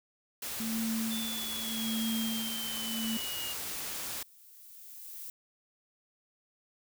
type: noise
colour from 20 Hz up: white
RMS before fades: -38 dBFS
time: 0.42-4.23 s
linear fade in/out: 5 ms
type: tone with tremolo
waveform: sine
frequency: 224.4 Hz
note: A3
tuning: 34 cents sharp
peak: -30 dBFS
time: 0.6-3.17 s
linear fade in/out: 0 ms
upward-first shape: sine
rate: 0.84 Hz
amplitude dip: 85%
type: linear sweep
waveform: sine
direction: down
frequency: 3520 to 2838 Hz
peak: -38 dBFS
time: 1.1-3.54 s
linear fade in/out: 20 ms
type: noise with exponential growth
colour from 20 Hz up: violet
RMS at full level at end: -42 dBFS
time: 2.86-5.3 s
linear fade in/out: 2 ms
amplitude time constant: 530 ms
effects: none